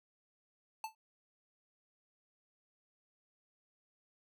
square tone with exponential decay, 880 Hz, A5, in tune, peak -35 dBFS, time 0.84-0.95 s, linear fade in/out 2 ms, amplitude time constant 22 ms, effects none

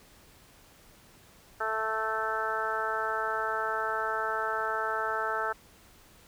harmonic tone, 220 Hz, A3, in tune, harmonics 2 / 3 / 4 / 5 / 6 / 7 / 8, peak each -37 / -37 / -35 / -41 / -32 / -35 / -42 dBFS, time 1.6-5.53 s, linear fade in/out 10 ms, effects pink hiss -57 dBFS RMS until 6.27 s

